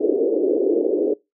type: band-pass noise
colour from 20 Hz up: pink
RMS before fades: -19 dBFS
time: 0-1.14 s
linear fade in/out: 10 ms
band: 320 to 490 Hz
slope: 48 dB/octave
effects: noise-tail reverb RT60 0.2 s tail -22 dB re dry

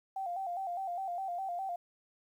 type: tone with vibrato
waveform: sine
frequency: 735 Hz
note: F#5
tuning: 12 cents flat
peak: -34 dBFS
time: 0.16-1.76 s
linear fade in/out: 5 ms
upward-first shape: square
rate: 4.9 Hz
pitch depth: 85 cents each way
effects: 11-bit

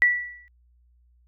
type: tone with exponential decay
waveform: sine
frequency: 1954 Hz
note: B6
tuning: 19 cents flat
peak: -12 dBFS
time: 0.02-0.48 s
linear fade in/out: 0 ms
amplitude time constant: 98 ms
effects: added 60 Hz sine -57 dBFS peak until 1.27 s

